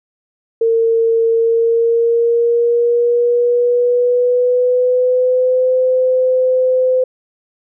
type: tone with pitch glide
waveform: sine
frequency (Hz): 456 to 511.8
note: A#4 to C5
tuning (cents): -38 to -38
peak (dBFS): -10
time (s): 0.61-7.04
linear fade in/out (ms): 5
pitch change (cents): +200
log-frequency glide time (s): 1.3-5.75
effects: none